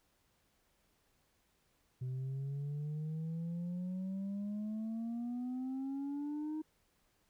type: exponential sweep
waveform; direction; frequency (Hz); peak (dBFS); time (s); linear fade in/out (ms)
sine; up; 126.2 to 313.3; -34; 2.01-6.62; 10
effects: tanh soft clip ceiling -36 dBFS + pink hiss -75 dBFS RMS until 7.29 s

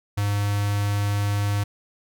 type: tone with notch filter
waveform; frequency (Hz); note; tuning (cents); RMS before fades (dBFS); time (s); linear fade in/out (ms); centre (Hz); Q
square; 102.1; G#2; -29; -23; 0.17-1.64; 10; 390; 1.1
effects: none

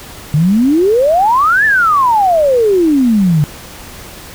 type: exponential two-way sweep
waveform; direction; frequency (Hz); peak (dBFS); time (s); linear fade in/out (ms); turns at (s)
sine; up then down; 142.7 to 1792 to 142.7; -7; 0.34-3.44; 0; 1.65
effects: pink hiss -32 dBFS RMS until 4.34 s

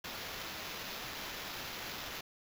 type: noise with sample-and-hold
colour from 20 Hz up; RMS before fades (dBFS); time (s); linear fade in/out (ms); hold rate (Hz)
white; -43; 0.04-2.21; 5; 8820
effects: none

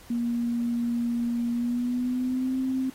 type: tone with pitch glide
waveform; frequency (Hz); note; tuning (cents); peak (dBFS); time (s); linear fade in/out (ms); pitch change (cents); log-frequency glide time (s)
sine; 236.8 to 261.2; A#3 to C4; +27 to -3; -24; 0.1-2.9; 5; +170; 1.51-2.58
effects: pink hiss -51 dBFS RMS until 2.94 s + AAC 48 kbps

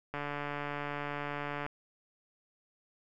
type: click train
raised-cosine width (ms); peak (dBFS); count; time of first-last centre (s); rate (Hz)
0.5; -22; 222; 0.14-1.664; 145
effects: none

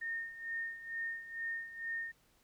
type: tone with tremolo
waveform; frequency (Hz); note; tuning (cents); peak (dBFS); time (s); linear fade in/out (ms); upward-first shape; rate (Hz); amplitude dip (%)
sine; 1832; A#6; -31; -35; 0.01-2.12; 10; sine; 2.2; 75
effects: pink hiss -70 dBFS RMS until 2.43 s

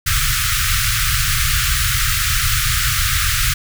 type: band-stop noise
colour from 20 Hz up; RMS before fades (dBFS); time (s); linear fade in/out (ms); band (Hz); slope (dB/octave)
pink; -17; 0.06-3.54; 10; 140 to 1200; 96
effects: none

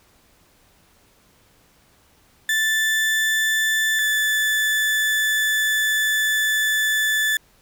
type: tone pair in turn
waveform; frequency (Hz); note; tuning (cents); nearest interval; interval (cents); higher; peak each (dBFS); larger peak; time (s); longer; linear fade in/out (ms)
35% pulse; 1760 / 1744.8; A6 / A6; 0 / -15; unison; 15; first; -16; neither; 2.49-3.99 / 3.99-7.37; second; 2
effects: pink hiss -57 dBFS RMS until 7.61 s

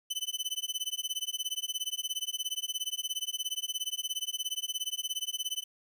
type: tone with tremolo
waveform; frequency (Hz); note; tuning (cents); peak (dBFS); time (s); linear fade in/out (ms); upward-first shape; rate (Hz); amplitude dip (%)
sawtooth; 3023; F#7; +36; -26; 0.1-5.64; 10; sine; 17; 100
effects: 11-bit

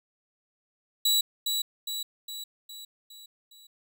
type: tone with echo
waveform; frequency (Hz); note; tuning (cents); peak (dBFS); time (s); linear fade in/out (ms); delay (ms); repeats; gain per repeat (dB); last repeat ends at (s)
sawtooth; 3918; B7; -15; -18; 1.05-1.21; 5; 410; 6; -5; 3.67
effects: none

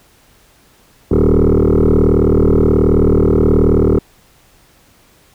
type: tone with frequency modulation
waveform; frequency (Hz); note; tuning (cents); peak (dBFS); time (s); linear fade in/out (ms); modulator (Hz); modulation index
sine; 233.1; A#3; 0; -5; 1.11-3.99; 5; 38.7; 5.6
effects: tanh soft clip ceiling -7 dBFS + pink hiss -50 dBFS RMS until 5.34 s

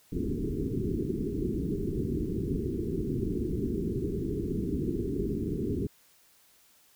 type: low-pass noise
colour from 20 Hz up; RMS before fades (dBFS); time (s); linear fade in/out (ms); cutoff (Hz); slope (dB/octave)
white; -31; 0.12-5.87; 5; 420; 96
effects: white hiss -62 dBFS RMS until 6.95 s

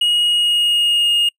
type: tone with pitch glide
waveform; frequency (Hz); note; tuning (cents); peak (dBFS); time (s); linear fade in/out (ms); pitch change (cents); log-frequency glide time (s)
triangle; 2886 to 2850; F#7 to F7; -44 to +34; -11; 0.01-1.29; 5; -22; 0.25-1.09
effects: noise-tail reverb RT60 0.1 s tail -26 dB re dry

